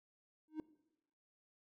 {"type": "tone with exponential growth", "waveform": "triangle", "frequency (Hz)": 311.1, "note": "D#4", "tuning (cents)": 0, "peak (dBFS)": -33, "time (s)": [0.48, 0.6], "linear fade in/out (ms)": 1, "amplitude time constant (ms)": 24, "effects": ["noise-tail reverb RT60 1.0 s tail -20 dB re dry"]}